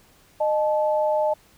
sine tone pair together, 613 / 866.9 Hz, D#5 / A5, -26 / -26 cents, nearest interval tritone, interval 600 cents, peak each -20 / -24 dBFS, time 0.4-1.34 s, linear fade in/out 10 ms, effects pink hiss -56 dBFS RMS until 1.57 s

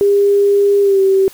sine tone with pitch glide, 403 to 385.9 Hz, G4 to G4, +48 to -27 cents, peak -8 dBFS, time 0.01-1.28 s, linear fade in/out 0 ms, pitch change -75 cents, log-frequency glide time 0.81-1.01 s, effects white hiss -40 dBFS RMS until 1.33 s

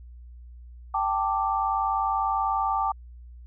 sine chord, G suspended second, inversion none, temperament equal with one note detuned, 784 / 884.1 / 1174.7 Hz, G5 / A5 / D6, 0 / +8 / 0 cents, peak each -27 dBFS, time 0.94-2.92 s, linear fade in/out 5 ms, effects added 60 Hz sine -42 dBFS peak until 3.46 s

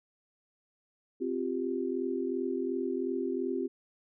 sine chord, C suspended fourth, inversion none, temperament equal, 261.6 / 349.2 / 392 Hz, C4 / F4 / G4, 0 / 0 / 0 cents, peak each -34 dBFS, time 1.2-3.68 s, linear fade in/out 20 ms, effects none

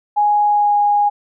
sine tone with pitch glide, 830.6 to 823.4 Hz, G#5 to G#5, 0 to -15 cents, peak -11 dBFS, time 0.16-1.1 s, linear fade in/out 20 ms, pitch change -15 cents, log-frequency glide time 0.46-0.78 s, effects none

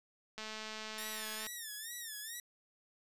click train, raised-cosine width 0.2 ms, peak -27 dBFS, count 237, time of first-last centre 0.38-1.468 s, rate 217 Hz
5% pulse tone with vibrato, 1805 Hz, A6, 44 cents sharp, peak -32 dBFS, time 0.98-2.4 s, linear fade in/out 2 ms, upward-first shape sine, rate 2.3 Hz, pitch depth 130 cents each way
effects resampled to 32000 Hz

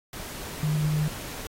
sine tone in noise, 152.3 Hz, D#3, 37 cents flat, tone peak -22 dBFS, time 0.63-1.08 s, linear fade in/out 2 ms, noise pink, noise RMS -38 dBFS, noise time 0.13-1.47 s, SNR +13 dB, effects AAC 48 kbps

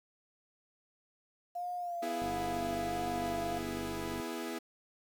sine tone with vibrato, 700 Hz, F5, 4 cents sharp, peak -35 dBFS, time 1.55-3.59 s, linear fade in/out 10 ms, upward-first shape sine, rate 1.5 Hz, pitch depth 36 cents each way
sawtooth chord, E major, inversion second, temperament equal, 246.9 / 329.6 / 415.3 Hz, B3 / E4 / G#4, 0 / 0 / 0 cents, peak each -38 / -36 / -39 dBFS, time 2.02-4.59 s, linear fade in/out 10 ms
click train, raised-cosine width 3 ms, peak -31 dBFS, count 98, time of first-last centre 2.22-4.2 s, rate 49 Hz
effects 10-bit

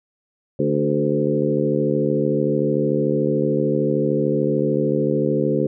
harmonic tone with a mistuned harmonic, 73.42 Hz, D2, in tune, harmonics 2 / 3 / 4 / 5 / 6 / 7, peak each -24 / -24 / -24 / -24 / -24 / -24 dBFS, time 0.59-5.67 s, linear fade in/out 5 ms, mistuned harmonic 5, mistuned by +28 cents, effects none

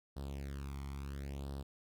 sawtooth tone with flanger, 69.3 Hz, C#2, in tune, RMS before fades -43 dBFS, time 0.16-1.63 s, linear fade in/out 10 ms, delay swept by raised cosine 0.22 to 0.92 ms, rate 0.73 Hz, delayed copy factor +0.8, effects none

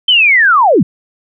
sine linear sweep, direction down, 3136 to 130.81 Hz, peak -5 dBFS, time 0.08-0.83 s, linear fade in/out 5 ms, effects none

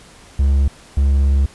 triangle tone pair in turn, 69.1 / 69.1 Hz, C#2 / C#2, -5 / -5 cents, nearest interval unison, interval 0 cents, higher neither, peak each -9 dBFS, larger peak neither, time 0.39-0.68 / 0.97-1.46 s, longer second, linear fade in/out 5 ms, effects pink hiss -44 dBFS RMS until 1.54 s + resampled to 24000 Hz

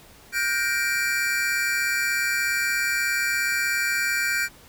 square chord, G minor seventh, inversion third, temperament equal with one note detuned, 1431.2 / 1568 / 1864.7 / 2349 Hz, F6 / G6 / Bb6 / D7, +42 / 0 / 0 / 0 cents, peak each -30 / -27 / -31 / -27 dBFS, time 0.32-4.49 s, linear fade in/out 50 ms, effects pink hiss -50 dBFS RMS until 4.68 s

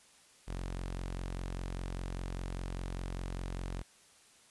sawtooth tone, 45 Hz, F#1, 47 cents flat, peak -33 dBFS, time 0.47-3.83 s, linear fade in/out 20 ms, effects white hiss -62 dBFS RMS until 4.5 s + resampled to 24000 Hz

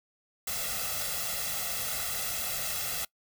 white noise with comb filter, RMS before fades -33 dBFS, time 0.47-3.05 s, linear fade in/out 5 ms, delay 1.5 ms, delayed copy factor +0.9, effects noise-tail reverb RT60 0.1 s tail -23 dB re dry

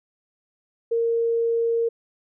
sine tone, 462.4 Hz, A#4, 14 cents flat, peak -19 dBFS, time 0.91-1.89 s, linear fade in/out 10 ms, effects none

